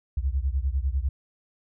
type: beating tone pair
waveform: sine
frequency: 63.3 / 73.3 Hz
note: B1 / D2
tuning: +43 / -3 cents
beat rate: 10 Hz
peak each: -25 / -27 dBFS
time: 0.17-1.09 s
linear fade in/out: 5 ms
effects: none